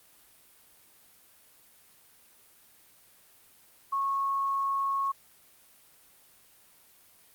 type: tone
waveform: sine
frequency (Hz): 1098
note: C#6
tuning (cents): -17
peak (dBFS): -26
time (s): 3.92-5.12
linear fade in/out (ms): 10
effects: white hiss -59 dBFS RMS until 7.34 s + Opus 32 kbps